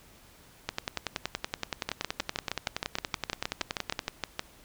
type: two click trains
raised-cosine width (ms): 0.2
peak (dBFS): -12 / -12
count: 36 / 17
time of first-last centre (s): 0.69-3.992 / 1.89-4.394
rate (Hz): 10.6 / 6.39
effects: pink hiss -56 dBFS RMS until 4.64 s